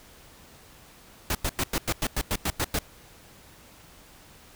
pink noise bursts, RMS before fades -26 dBFS, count 11, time 1.3-2.789 s, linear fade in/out 2 ms, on 49 ms, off 95 ms, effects pink hiss -52 dBFS RMS until 4.55 s

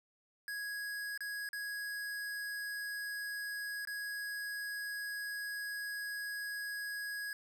square tone with dropouts, 1661.2 Hz, G#6, in tune, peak -39 dBFS, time 0.48-7.33 s, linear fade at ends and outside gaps 1 ms, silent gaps 1.176-1.206 / 1.489-1.531 / 3.851-3.873 s, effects none

